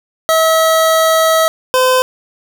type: tone pair in turn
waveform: 25% pulse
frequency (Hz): 645 / 511.9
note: E5 / C5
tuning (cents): -38 / -38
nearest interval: major third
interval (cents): 400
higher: first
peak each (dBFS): -5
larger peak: neither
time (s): 0.29-1.48 / 1.74-2.02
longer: first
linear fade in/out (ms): 0
effects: none